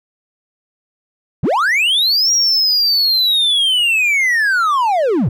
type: linear two-way sweep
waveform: triangle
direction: up then down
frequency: 90 to 5710 to 90 Hz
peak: -10 dBFS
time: 1.43-5.29 s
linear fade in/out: 5 ms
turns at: 2.32 s
effects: none